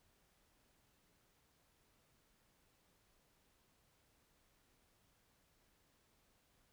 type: silence
effects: pink hiss -75 dBFS RMS until 6.72 s